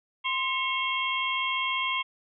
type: tone cluster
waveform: sine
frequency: 1043 / 2177 / 2742 / 3228 Hz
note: C6 / C#7 / F7 / G#7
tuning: -6 / -32 / -32 / -50 cents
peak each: -30 / -30 / -34 / -32 dBFS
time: 0.24-2.03 s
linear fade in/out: 20 ms
effects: none